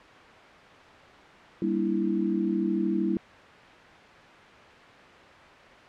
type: chord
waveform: sine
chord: E half-diminished seventh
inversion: first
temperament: just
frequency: 197.78 / 237.3 / 296.7 / 329.6 Hz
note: G3 / Bb3 / D4 / E4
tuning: +16 / +31 / +18 / 0 cents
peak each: -28 / -32 / -33 / -27 dBFS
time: 1.62-3.17 s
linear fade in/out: 2 ms
effects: white hiss -48 dBFS RMS until 5.88 s + low-pass 2000 Hz 12 dB/octave